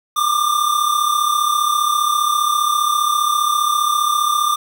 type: tone pair together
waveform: square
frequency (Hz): 1170 / 1205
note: D6 / D6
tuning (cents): -7 / +44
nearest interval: minor second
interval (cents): 51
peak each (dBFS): -20 / -17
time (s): 0.16-4.56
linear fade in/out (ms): 10
effects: 7-bit